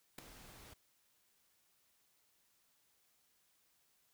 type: noise with ADSR envelope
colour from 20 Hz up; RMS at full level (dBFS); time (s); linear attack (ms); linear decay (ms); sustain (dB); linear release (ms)
pink; -43; 0.18-0.74; 6; 5; -14; 9
effects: white hiss -75 dBFS RMS until 4.13 s